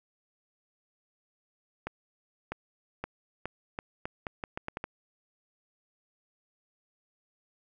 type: accelerating click train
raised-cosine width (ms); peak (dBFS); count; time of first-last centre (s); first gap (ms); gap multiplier
0.5; -19; 12; 1.87-4.841; 650; 0.8
effects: none